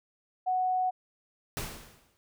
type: tone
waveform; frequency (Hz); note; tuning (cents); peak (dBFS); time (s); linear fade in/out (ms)
sine; 740; F#5; 0; -25; 0.46-0.91; 20
type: noise with exponential decay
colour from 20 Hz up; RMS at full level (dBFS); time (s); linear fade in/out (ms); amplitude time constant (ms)
pink; -33; 1.57-2.17; 0; 130
effects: none